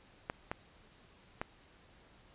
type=clicks; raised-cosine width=0.5 ms; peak=-20 dBFS; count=3; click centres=0.299 / 0.515 / 1.415 s; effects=pink hiss -62 dBFS RMS until 2.34 s + resampled to 8000 Hz